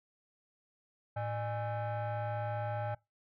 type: tone with frequency modulation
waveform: sine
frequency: 110 Hz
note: A2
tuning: in tune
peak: -31 dBFS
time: 1.16-2.95 s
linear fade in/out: 10 ms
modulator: 715 Hz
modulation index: 1.2
effects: noise-tail reverb RT60 0.2 s tail -23 dB re dry + tanh soft clip ceiling -32 dBFS